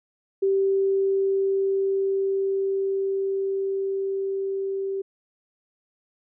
sine tone with level ramp, 389.4 Hz, G4, 12 cents flat, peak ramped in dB -18 to -25 dBFS, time 0.42-5.02 s, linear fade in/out 10 ms, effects none

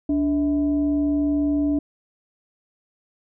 sine tone with frequency modulation, 291 Hz, D4, 16 cents flat, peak -18 dBFS, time 0.09-1.79 s, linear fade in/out 5 ms, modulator 356 Hz, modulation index 0.37, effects none

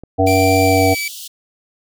click, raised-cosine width 2 ms, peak -21 dBFS, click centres 0.036 s
harmonic tone, 95 Hz, F#2, 46 cents sharp, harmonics 1 / 3 / 5 / 7 / 8, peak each -17 / -17 / -17 / -17 / -17 dBFS, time 0.18-0.95 s, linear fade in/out 20 ms
pink high-pass noise, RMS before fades -32 dBFS, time 0.26-1.28 s, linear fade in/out 10 ms, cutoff 2900 Hz, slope 96 dB/octave
sawtooth tone with pitch glide, 2349 to 2301 Hz, D7 to D7, 0 to -36 cents, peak -17 dBFS, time 0.27-1.08 s, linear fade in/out 2 ms, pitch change -36 cents, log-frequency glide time 0.61-0.89 s
effects none

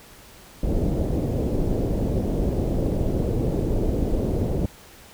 pink low-pass noise, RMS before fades -23 dBFS, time 0.63-4.66 s, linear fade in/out 5 ms, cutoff 540 Hz, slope 24 dB/octave, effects pink hiss -47 dBFS RMS until 5.13 s

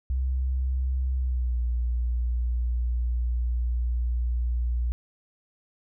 sine tone with pitch glide, 64.6 to 59.93 Hz, C2 to A#1, -21 to +49 cents, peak -23 dBFS, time 0.1-4.92 s, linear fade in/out 0 ms, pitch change -130 cents, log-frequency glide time 1.14-1.59 s, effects none

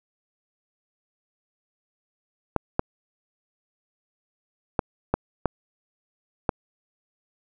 clicks, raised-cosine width 1 ms, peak -6 dBFS, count 6, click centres 2.563 / 2.794 / 4.792 / 5.14 / 5.457 / 6.492 s, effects none

